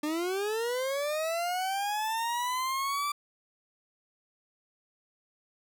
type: linear sweep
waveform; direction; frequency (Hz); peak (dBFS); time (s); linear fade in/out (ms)
40% pulse; up; 293.7 to 1175; -28; 0.03-3.12; 5
effects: none